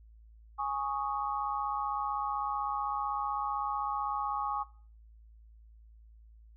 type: chord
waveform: sine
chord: Ab suspended fourth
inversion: none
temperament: equal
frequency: 830.6 / 1108.7 / 1244.5 Hz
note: Ab5 / Db6 / Eb6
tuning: 0 / 0 / 0 cents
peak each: -34 / -34 / -38 dBFS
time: 0.58-4.64 s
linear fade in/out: 20 ms
effects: noise-tail reverb RT60 0.4 s tail -18 dB re dry + added 55 Hz sine -53 dBFS peak until 6.56 s